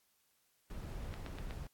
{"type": "noise", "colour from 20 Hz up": "brown", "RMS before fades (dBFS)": -44, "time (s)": [0.7, 1.67], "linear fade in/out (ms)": 2}
{"type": "click train", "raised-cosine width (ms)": 0.3, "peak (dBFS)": -31, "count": 4, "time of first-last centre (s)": [1.14, 1.509], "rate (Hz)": 8.14}
{"effects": ["white hiss -75 dBFS RMS until 1.73 s", "AAC 64 kbps"]}